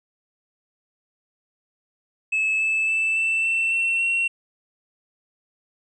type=tone with pitch steps; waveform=triangle; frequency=2599 / 2620 / 2641 / 2663 / 2684 / 2706 / 2728 Hz; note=E7 / E7 / E7 / E7 / E7 / E7 / F7; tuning=-25 / -11 / +3 / +17 / +31 / +45 / -41 cents; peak=-17 dBFS; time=2.32-4.28 s; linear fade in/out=10 ms; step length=280 ms; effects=tanh soft clip ceiling -14 dBFS + resampled to 24000 Hz